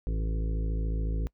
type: harmonic tone with a mistuned harmonic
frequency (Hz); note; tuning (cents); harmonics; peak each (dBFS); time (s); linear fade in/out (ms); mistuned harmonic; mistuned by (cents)
54; A1; -32; 1 / 2 / 3 / 5 / 6 / 7 / 8 / 9; -27 / -39 / -38 / -43 / -49 / -48 / -47 / -49; 0.07-1.27; 0; 9; +17
effects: noise-tail reverb RT60 0.1 s tail -23 dB re dry